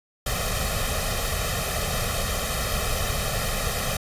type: noise with comb filter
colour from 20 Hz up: pink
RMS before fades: -26 dBFS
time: 0.26-3.97 s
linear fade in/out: 5 ms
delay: 1.6 ms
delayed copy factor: +0.9
effects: resampled to 32000 Hz